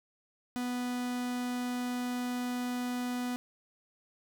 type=tone; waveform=45% pulse; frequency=246.9 Hz; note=B3; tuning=in tune; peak=-32 dBFS; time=0.56-3.36 s; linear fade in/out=0 ms; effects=none